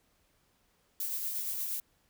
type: noise with tremolo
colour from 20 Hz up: violet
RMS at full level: -34 dBFS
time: 1-1.8 s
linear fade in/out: 2 ms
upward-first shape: sine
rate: 8.5 Hz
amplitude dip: 30%
effects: pink hiss -71 dBFS RMS until 2.09 s